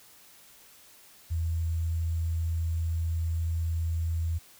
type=tone with sample-and-hold; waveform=sine; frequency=82.41 Hz; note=E2; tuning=in tune; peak=-26 dBFS; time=1.3-4.39 s; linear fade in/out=20 ms; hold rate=7350 Hz; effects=white hiss -55 dBFS RMS until 4.59 s